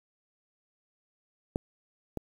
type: clicks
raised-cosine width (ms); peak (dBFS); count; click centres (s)
2; -15 / -20; 2; 1.559 / 2.173
effects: 8-bit